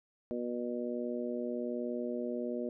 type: harmonic tone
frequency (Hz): 121.2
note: B2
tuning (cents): -32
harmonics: 2 / 3 / 4 / 5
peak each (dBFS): -37 / -39 / -40 / -41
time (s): 0.31-2.69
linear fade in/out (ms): 0
effects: none